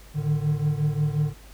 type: tone cluster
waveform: triangle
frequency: 109.1 / 148.1 / 153.7 Hz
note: A2 / D3 / D#3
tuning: -14 / +15 / -21 cents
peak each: -30 / -21 / -25 dBFS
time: 0.14-1.34 s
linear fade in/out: 50 ms
effects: added 50 Hz sine -45 dBFS peak until 1.53 s + pink hiss -51 dBFS RMS until 1.53 s